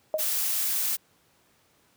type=tone with exponential decay; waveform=sine; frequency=623 Hz; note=D#5; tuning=2 cents sharp; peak=-19 dBFS; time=0.14-0.27 s; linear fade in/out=1 ms; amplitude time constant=28 ms
type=noise; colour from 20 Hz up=blue; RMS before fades=-27 dBFS; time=0.18-0.97 s; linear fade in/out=20 ms
effects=pink hiss -64 dBFS RMS until 1.96 s + high-pass 100 Hz 12 dB/octave